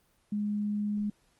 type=tone; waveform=sine; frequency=207.7 Hz; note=G#3; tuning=in tune; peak=-28 dBFS; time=0.32-1.1 s; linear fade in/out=5 ms; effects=pink hiss -69 dBFS RMS until 1.39 s + Opus 24 kbps